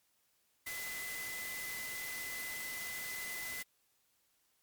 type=tone in noise; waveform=sine; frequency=2017 Hz; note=B6; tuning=36 cents sharp; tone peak=-42 dBFS; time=0.66-3.63 s; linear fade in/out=10 ms; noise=white; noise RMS=-44 dBFS; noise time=0.66-3.63 s; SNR=-1 dB; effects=white hiss -75 dBFS RMS until 4.62 s + MP3 96 kbps